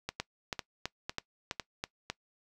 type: two click trains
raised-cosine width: 0.2 ms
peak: -16 / -17 dBFS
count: 6 / 5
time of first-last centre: 0.2-1.839 / 0.09-2.1 s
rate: 3.05 / 1.99 Hz
effects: noise-tail reverb RT60 0.1 s tail -21 dB re dry